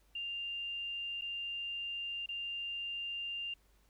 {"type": "tone with dropouts", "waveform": "sine", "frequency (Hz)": 2794, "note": "F7", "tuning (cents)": 0, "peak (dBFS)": -37, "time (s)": [0.15, 3.54], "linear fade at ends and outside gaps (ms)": 5, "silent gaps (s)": [[1.212, 1.219], [2.261, 2.288]], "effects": ["added 50 Hz sine -67 dBFS peak until 3.89 s", "pink hiss -72 dBFS RMS until 3.89 s"]}